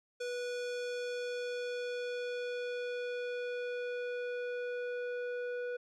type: tone with low-pass filter sweep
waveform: square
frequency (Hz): 489.6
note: B4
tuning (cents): -15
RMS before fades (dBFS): -38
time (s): 0.2-5.77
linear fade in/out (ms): 10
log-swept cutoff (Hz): 6600 to 1600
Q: 1
effects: none